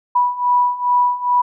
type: beating tone pair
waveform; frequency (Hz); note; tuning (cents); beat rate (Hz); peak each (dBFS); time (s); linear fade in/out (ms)
sine; 980 / 982.4; B5 / B5; -14 / -9; 2.4; -18 / -15; 0.15-1.42; 10
effects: none